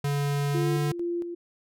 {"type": "tone with pitch glide", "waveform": "square", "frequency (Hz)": [142.8, 146.48], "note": ["D3", "D3"], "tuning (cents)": [-48, -4], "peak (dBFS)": -25, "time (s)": [0.04, 0.92], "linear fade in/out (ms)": 5, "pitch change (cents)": 44, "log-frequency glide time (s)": [0.55, 0.7]}
{"type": "tone with tremolo", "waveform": "sine", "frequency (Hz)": 345.2, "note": "F4", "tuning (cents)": -20, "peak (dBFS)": -26, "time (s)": [0.54, 1.35], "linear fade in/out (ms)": 10, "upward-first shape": "square", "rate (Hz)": 2.2, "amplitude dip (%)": 50}
{"effects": []}